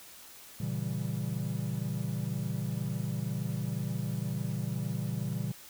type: chord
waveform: triangle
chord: A# diminished seventh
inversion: none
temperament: equal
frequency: 116.54 / 138.59 / 164.81 / 196 Hz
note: A#2 / C#3 / E3 / G3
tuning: 0 / 0 / 0 / 0 cents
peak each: -34 / -34 / -35 / -36 dBFS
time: 0.6-5.52 s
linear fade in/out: 5 ms
effects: white hiss -51 dBFS RMS until 5.69 s